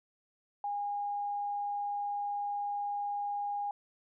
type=tone; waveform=sine; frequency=816 Hz; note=G#5; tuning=31 cents flat; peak=-32 dBFS; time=0.64-3.71 s; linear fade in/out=2 ms; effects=none